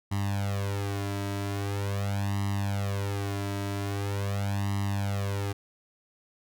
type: tone with flanger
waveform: sawtooth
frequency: 100 Hz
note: G2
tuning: 35 cents sharp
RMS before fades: -30 dBFS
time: 0.11-5.53 s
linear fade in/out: 10 ms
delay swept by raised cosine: 1 to 3.1 ms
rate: 0.43 Hz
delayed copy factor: +1
effects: none